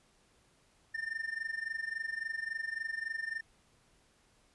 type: tone with amplitude modulation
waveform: triangle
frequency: 1800 Hz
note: A6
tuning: 39 cents sharp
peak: -30 dBFS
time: 0.94-3.41 s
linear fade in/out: 10 ms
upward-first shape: sine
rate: 23.6 Hz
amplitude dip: 85%
effects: pink hiss -68 dBFS RMS until 4.54 s + resampled to 24000 Hz